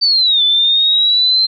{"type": "linear two-way sweep", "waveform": "sine", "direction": "down then up", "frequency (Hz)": [4624, 3487, 4135], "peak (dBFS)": -9, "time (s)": [0.01, 1.47], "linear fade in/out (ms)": 20, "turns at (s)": 0.43, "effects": []}